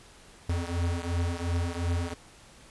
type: beating tone pair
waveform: square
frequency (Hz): 84.9 / 87.7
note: F2 / F2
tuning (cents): -48 / +8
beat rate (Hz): 2.8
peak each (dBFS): -30 / -32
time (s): 0.49-2.14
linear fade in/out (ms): 5
effects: pink hiss -53 dBFS RMS until 2.7 s + resampled to 24000 Hz